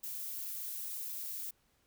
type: noise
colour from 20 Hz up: violet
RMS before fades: -41 dBFS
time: 0.03-1.51 s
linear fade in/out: 10 ms
effects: pink hiss -73 dBFS RMS until 1.86 s